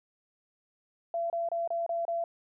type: tone bursts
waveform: sine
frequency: 677 Hz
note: E5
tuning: 46 cents sharp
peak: -28 dBFS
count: 6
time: 1.14-2.24 s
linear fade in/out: 2 ms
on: 160 ms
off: 28 ms
effects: none